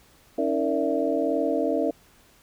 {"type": "tone cluster", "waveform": "sine", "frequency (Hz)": [277.1, 318.7, 462.1, 582, 665], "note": ["C#4", "D#4", "A#4", "D5", "E5"], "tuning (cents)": [-1, 42, -15, -16, 15], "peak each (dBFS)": -28, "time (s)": [0.38, 1.91], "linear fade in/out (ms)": 5, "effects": ["pink hiss -57 dBFS RMS until 2.42 s"]}